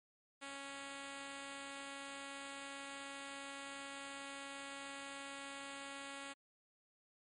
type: tone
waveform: 5% pulse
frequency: 277.2 Hz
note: C#4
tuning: in tune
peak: -35 dBFS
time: 0.41-6.34 s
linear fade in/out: 20 ms
effects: MP3 48 kbps